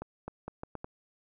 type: accelerating click train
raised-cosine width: 1 ms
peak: -24 dBFS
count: 6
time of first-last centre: 0.02-0.844 s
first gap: 260 ms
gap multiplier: 0.77
effects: none